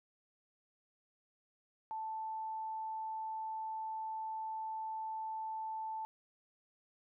sine tone, 880 Hz, A5, in tune, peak -38 dBFS, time 1.91-6.05 s, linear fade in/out 0 ms, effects none

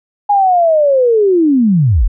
sine linear sweep, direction down, 830.6 to 30.87 Hz, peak -7 dBFS, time 0.29-2.08 s, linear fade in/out 10 ms, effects none

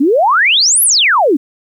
sine exponential two-way sweep, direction up then down, 255.3 to 11840 to 255.3 Hz, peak -7 dBFS, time 0-1.37 s, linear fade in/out 10 ms, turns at 0.83 s, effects 8-bit

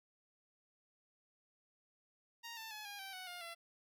10% pulse tone with pitch steps, 932.3 / 890.7 / 851 / 813 / 776.8 / 742.1 / 709 / 677.4 Hz, A#5 / A5 / G#5 / G#5 / G5 / F#5 / F5 / E5, 0 / +21 / +42 / -37 / -16 / +5 / +26 / +47 cents, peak -38 dBFS, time 2.43-3.55 s, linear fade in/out 20 ms, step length 140 ms, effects none

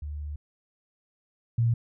sine tone pair in turn, 73.9 / 116.57 Hz, D2 / A#2, +11 / 0 cents, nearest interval minor sixth, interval 789 cents, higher second, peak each -32 / -20 dBFS, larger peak second, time 0.02-0.36 / 1.58-1.74 s, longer first, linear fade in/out 5 ms, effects none

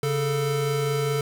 square tone pair together, 139.1 / 442.2 Hz, C#3 / A4, +6 / +9 cents, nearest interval octave + minor sixth, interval 2003 cents, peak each -26 dBFS, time 0.03-1.21 s, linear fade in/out 2 ms, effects none

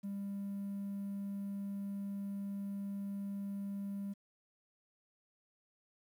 triangle tone, 199.2 Hz, G3, 28 cents sharp, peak -35 dBFS, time 0.03-4.14 s, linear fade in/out 20 ms, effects tanh soft clip ceiling -33 dBFS + 11-bit

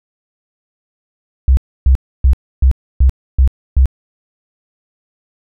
sine tone bursts, 65.41 Hz, C2, in tune, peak -5 dBFS, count 7, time 1.48-3.857 s, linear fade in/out 0 ms, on 91 ms, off 290 ms, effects none

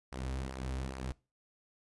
sawtooth tone with flanger, 65.41 Hz, C2, in tune, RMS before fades -39 dBFS, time 0.12-1.12 s, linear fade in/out 0 ms, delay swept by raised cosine 0.27 to 5.97 ms, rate 2.4 Hz, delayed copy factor -0.55, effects noise-tail reverb RT60 0.3 s tail -22 dB re dry + resampled to 24000 Hz

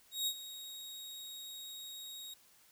sawtooth tone with ADSR envelope, 3774 Hz, A#7, 21 cents sharp, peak -28 dBFS, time 0.11-2.34 s, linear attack 160 ms, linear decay 64 ms, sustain -14 dB, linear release 6 ms, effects white hiss -65 dBFS RMS until 2.71 s

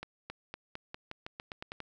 accelerating click train, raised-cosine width 0.3 ms, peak -24 dBFS, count 12, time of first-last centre 0.03-1.803 s, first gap 270 ms, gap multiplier 0.89, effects none

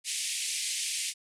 white band-pass noise, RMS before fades -33 dBFS, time 0.04-1.14 s, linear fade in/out 50 ms, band 2100 to 10000 Hz, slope 48 dB/octave, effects none

